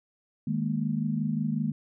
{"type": "chord", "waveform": "sine", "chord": "D# suspended fourth", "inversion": "none", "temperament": "equal", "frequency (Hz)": [155.56, 207.7, 233.1], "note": ["D#3", "G#3", "A#3"], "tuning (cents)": [0, 0, 0], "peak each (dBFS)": -30, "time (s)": [0.47, 1.72], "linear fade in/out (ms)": 5, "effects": []}